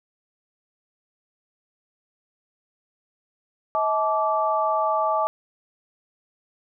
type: tone cluster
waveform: sine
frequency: 639 / 864 / 1164 Hz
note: D#5 / A5 / D6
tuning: +46 / -32 / -16 cents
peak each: -24 dBFS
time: 3.75-5.27 s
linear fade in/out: 0 ms
effects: none